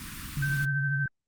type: band-stop noise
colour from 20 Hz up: pink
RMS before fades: -39 dBFS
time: 0-0.65 s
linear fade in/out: 2 ms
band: 310 to 1100 Hz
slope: 48 dB/octave
type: tone with vibrato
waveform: sine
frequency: 140 Hz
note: C#3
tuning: 18 cents sharp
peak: -27 dBFS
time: 0.37-1.06 s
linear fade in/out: 2 ms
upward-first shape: triangle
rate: 13 Hz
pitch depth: 76 cents each way
type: tone with tremolo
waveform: sine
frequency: 1550 Hz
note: G6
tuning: 20 cents flat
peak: -27 dBFS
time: 0.42-1.08 s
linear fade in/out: 5 ms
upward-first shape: sine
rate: 12 Hz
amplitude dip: 40%
effects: Opus 24 kbps